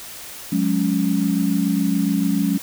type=tone cluster; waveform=sine; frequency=181.1 / 208.1 / 278.6 Hz; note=F#3 / G#3 / C#4; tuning=-37 / +4 / +9 cents; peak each=-21 dBFS; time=0.52-2.58 s; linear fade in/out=5 ms; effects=white hiss -36 dBFS RMS until 2.62 s